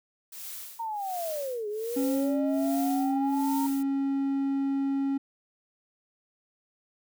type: noise with tremolo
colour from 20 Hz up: blue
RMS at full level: -39 dBFS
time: 0.32-3.83 s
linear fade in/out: 5 ms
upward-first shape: sine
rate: 1.3 Hz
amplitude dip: 95%
type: linear two-way sweep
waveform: sine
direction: down then up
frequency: 932.3 to 410 to 932.3 Hz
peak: -30 dBFS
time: 0.79-3.67 s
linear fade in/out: 10 ms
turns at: 1.68 s
type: tone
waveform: triangle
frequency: 274.4 Hz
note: C#4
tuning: 17 cents flat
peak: -23 dBFS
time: 1.96-5.18 s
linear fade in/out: 10 ms
effects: none